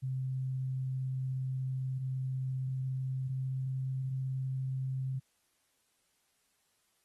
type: tone with pitch glide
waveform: sine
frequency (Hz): 130.81 to 131.72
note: C3 to C3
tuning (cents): 0 to +12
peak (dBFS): -32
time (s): 0.02-5.2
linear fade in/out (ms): 20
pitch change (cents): +12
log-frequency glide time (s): 2.59-4.05
effects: white hiss -75 dBFS RMS until 7.04 s + AAC 32 kbps